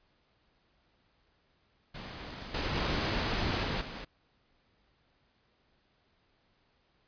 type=noise with level steps; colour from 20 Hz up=pink; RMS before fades=-43 / -33 / -31 / -33 / -42 dBFS; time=1.94-4.05 s; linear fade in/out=10 ms; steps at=2.54 / 2.75 / 3.63 / 3.81 s; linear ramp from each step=5 ms; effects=pink hiss -71 dBFS RMS until 7.07 s + resampled to 11025 Hz